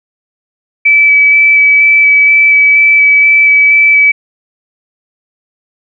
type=tone with vibrato; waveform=sine; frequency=2300 Hz; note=D7; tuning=37 cents flat; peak=-3 dBFS; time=0.85-4.12 s; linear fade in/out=10 ms; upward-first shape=square; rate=2.1 Hz; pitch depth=8 cents each way; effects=none